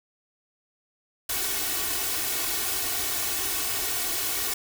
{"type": "noise with comb filter", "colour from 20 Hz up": "white", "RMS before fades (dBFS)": -28, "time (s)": [1.29, 4.54], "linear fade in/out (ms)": 5, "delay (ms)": 2.7, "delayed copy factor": 0.85, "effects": []}